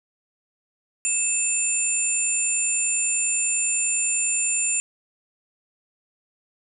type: tone cluster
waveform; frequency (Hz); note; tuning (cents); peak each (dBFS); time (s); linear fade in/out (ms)
sine; 2633 / 7200 / 9050; E7 / A8 / C#9; -3 / +39 / +35; -28 / -23 / -25; 1.05-4.8; 0
effects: none